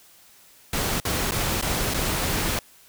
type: noise with dropouts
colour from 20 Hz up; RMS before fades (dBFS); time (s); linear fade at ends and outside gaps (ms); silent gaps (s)
pink; -25; 0.73-2.59; 2; 1.001-1.051 / 1.31-1.319 / 1.613-1.624 / 1.939-1.943
effects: white hiss -53 dBFS RMS until 2.88 s